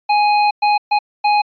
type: tone bursts at uneven times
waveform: square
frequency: 832 Hz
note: G#5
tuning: 3 cents sharp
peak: -12 dBFS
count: 4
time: 0.09-0.51 / 0.62-0.78 / 0.91-0.99 / 1.24-1.42 s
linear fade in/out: 10 ms
effects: resampled to 11025 Hz